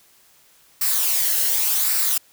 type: noise with flanger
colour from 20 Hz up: blue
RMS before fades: -20 dBFS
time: 0.81-2.18 s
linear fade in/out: 5 ms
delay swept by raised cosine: 0.3 to 0.86 ms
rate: 0.88 Hz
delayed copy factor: -0.5
effects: white hiss -55 dBFS RMS until 2.32 s